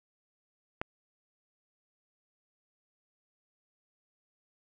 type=click; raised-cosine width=0.5 ms; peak=-17 dBFS; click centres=0.815 s; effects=none